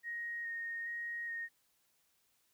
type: tone with vibrato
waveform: sine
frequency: 1864.7 Hz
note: A#6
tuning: in tune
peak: -38 dBFS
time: 0.03-1.49 s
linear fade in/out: 50 ms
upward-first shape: square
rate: 1.2 Hz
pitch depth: 11 cents each way
effects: white hiss -75 dBFS RMS until 2.53 s